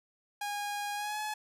sawtooth tone with pitch glide, 820 to 851.4 Hz, G#5 to G#5, -22 to +43 cents, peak -30 dBFS, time 0.41-1.34 s, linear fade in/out 5 ms, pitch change +65 cents, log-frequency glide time 0.94-1.2 s, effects resampled to 32000 Hz

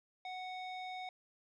square tone with low-pass filter, 740 Hz, F#5, in tune, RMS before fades -44 dBFS, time 0.25-1.09 s, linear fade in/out 2 ms, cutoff 3400 Hz, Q 2, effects none

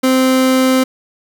30% pulse tone, 260 Hz, C4, 11 cents flat, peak -7 dBFS, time 0.03-0.84 s, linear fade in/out 10 ms, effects none

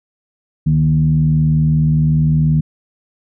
sine tone with frequency modulation, 153.1 Hz, D#3, 28 cents flat, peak -10 dBFS, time 0.66-2.61 s, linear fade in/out 10 ms, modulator 80.8 Hz, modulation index 0.58, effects none

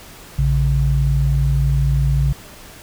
sine tone pair together, 58.27 / 138.59 Hz, A#1 / C#3, 0 / 0 cents, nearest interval octave + minor third, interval 1500 cents, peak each -16 dBFS, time 0.38-2.33 s, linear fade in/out 10 ms, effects pink hiss -40 dBFS RMS until 2.82 s

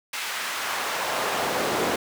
brown noise with high-pass filter sweep, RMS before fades -27 dBFS, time 0.13-1.96 s, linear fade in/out 5 ms, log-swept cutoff 1900 to 380 Hz, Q 0.89, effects none

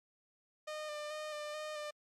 sawtooth tone with vibrato, 605 Hz, D#5, 49 cents flat, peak -36 dBFS, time 0.67-1.91 s, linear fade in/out 10 ms, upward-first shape square, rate 2.3 Hz, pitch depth 20 cents each way, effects low-pass 8000 Hz 12 dB/octave + MP3 96 kbps

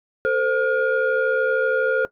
sine tone cluster, 447.2 / 520 / 1423 Hz, A4 / C5 / F6, +28 / -11 / +32 cents, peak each -20 dBFS, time 0.25-2.05 s, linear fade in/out 0 ms, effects noise-tail reverb RT60 0.1 s tail -18 dB re dry + tanh soft clip ceiling -12 dBFS

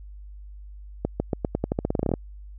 accelerating click train, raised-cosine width 2 ms, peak -10 dBFS, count 17, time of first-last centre 1.05-2.138 s, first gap 150 ms, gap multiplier 0.88, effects added 50 Hz sine -39 dBFS peak until 2.58 s

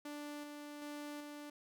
sawtooth tone with tremolo, 293.7 Hz, D4, in tune, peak -40 dBFS, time 0.05-1.5 s, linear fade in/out 5 ms, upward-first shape square, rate 1.3 Hz, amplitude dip 30%, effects none

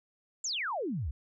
sine exponential sweep, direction down, 7459 to 58.27 Hz, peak -31 dBFS, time 0.44-1.11 s, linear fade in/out 5 ms, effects none

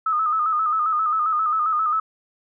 sine tone with vibrato, 1262 Hz, D#6, 24 cents sharp, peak -18 dBFS, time 0.06-2 s, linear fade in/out 5 ms, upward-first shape square, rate 7.5 Hz, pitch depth 54 cents each way, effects none

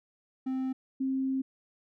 triangle / sine tone pair in turn, 261.4 / 265.5 Hz, C4 / C4, -1 / +25 cents, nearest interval unison, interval 26 cents, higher second, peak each -27 dBFS, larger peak neither, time 0.46-0.73 / 1-1.42 s, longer second, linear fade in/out 10 ms, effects none

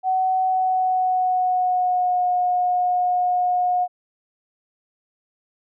sine tone with pitch glide, 750 to 721.9 Hz, F#5 to F#5, +23 to -43 cents, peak -17 dBFS, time 0.03-3.88 s, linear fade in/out 50 ms, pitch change -66 cents, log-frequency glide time 0.43-2.28 s, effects none

